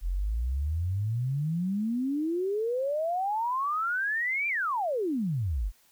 sine exponential two-way sweep, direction up then down, 41.2 to 2400 to 41.2 Hz, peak -26 dBFS, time 0.01-5.72 s, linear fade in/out 50 ms, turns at 4.48 s, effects white hiss -63 dBFS RMS until 5.91 s

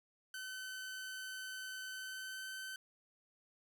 sawtooth tone with pitch glide, 1523 to 1533.6 Hz, F#6 to G6, +50 to -38 cents, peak -40 dBFS, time 0.34-2.76 s, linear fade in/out 2 ms, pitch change +12 cents, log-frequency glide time 1.89-2.46 s, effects none

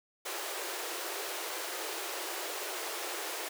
pink high-pass noise, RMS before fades -38 dBFS, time 0.25-3.49 s, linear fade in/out 10 ms, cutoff 330 Hz, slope 96 dB/octave, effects none

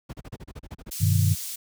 brown noise bursts, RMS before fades -34 dBFS, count 11, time 0.09-0.902 s, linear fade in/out 10 ms, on 42 ms, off 35 ms
pink high-pass noise, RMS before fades -34 dBFS, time 0.91-1.56 s, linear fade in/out 10 ms, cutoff 5900 Hz, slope 12 dB/octave
sine chord, G augmented, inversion none, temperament equal with one note detuned, 98 / 123.47 / 154.94 Hz, G2 / B2 / D#3, 0 / 0 / -7 cents, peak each -19 / -25 / -24 dBFS, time 1-1.35 s, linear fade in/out 20 ms
effects high-pass 60 Hz 12 dB/octave

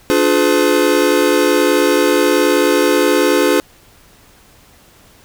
square chord, D diminished seventh, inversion none, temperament just, 293.7 / 352.4 / 422.9 / 507.5 Hz, D4 / F4 / Ab4 / Cb5, 0 / +16 / +31 / +47 cents, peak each -17 dBFS, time 0.1-3.6 s, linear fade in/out 0 ms, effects pink hiss -47 dBFS RMS until 5.24 s

